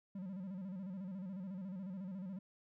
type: tone with vibrato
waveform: triangle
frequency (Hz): 188.7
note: F#3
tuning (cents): +34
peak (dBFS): -40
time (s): 0.15-2.39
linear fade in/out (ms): 5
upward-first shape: square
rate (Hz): 14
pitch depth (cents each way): 87
effects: none